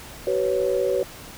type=chord; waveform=sine; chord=F# suspended fourth; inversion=none; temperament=equal with one note detuned; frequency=379.3 / 493.9 / 554.4 Hz; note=F#4 / B4 / C#5; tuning=+43 / 0 / 0 cents; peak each=-24 dBFS; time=0.27-1.03 s; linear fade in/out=2 ms; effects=pink hiss -41 dBFS RMS until 1.37 s